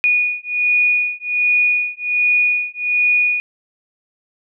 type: beating tone pair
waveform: sine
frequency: 2458 / 2459.3 Hz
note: D#7 / D#7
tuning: -22 / -21 cents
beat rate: 1.3 Hz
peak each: -17 dBFS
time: 0.04-3.4 s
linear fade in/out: 0 ms
effects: none